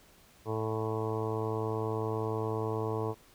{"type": "harmonic tone", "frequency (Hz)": 110, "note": "A2", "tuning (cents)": 0, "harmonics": [1, 2, 3, 4, 5, 6, 7, 8, 9, 10], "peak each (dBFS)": [-35, -44, -39, -34, -45, -44, -45, -44, -42, -45], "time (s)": [0.45, 3.15], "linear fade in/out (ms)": 50, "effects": ["pink hiss -60 dBFS RMS until 3.34 s"]}